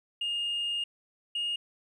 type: tone pair in turn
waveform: sine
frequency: 2836 / 2850 Hz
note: F7 / F7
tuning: +26 / +34 cents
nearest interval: unison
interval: 8 cents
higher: second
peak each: -27 dBFS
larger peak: neither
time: 0.21-0.84 / 1.35-1.56 s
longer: first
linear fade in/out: 5 ms
effects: tanh soft clip ceiling -26 dBFS + 11-bit